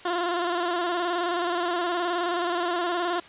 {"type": "tone with vibrato", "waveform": "15% pulse", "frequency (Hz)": 349.2, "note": "F4", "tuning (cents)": 0, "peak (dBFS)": -18, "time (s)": [0.05, 3.2], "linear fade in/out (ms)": 5, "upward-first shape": "square", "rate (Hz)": 19, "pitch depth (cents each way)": 43, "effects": ["white hiss -47 dBFS RMS until 3.28 s", "resampled to 8000 Hz"]}